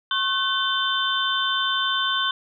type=tone cluster; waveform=sine; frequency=1086 / 1518 / 3075 / 3552 Hz; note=C#6 / F#6 / G7 / A7; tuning=-36 / +44 / -34 / +16 cents; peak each=-26 dBFS; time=0.11-2.31 s; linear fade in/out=2 ms; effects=none